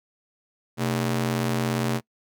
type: ring-modulated tone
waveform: sawtooth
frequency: 174.7 Hz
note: F3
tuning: 1 cent sharp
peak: -16 dBFS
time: 0.77-2.01 s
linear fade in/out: 50 ms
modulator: 48.7 Hz
effects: noise-tail reverb RT60 0.1 s tail -24 dB re dry